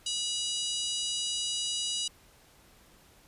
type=harmonic tone with a mistuned harmonic; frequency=970 Hz; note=B5; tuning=31 cents flat; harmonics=3 / 4 / 5 / 6 / 7 / 8 / 9 / 10; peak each=-34 / -36 / -38 / -40 / -41 / -42 / -43 / -44 dBFS; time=0.06-2.08 s; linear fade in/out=5 ms; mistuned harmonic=6; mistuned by=+30 cents; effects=pink hiss -59 dBFS RMS until 3.27 s + resampled to 32000 Hz